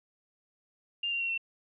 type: tone with pitch steps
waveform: sine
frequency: 2800 / 2768 / 2736 / 2705 Hz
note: F7 / F7 / F7 / E7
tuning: +4 / -16 / -36 / +44 cents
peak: -29 dBFS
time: 1.03-1.378 s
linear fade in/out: 5 ms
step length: 87 ms
effects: none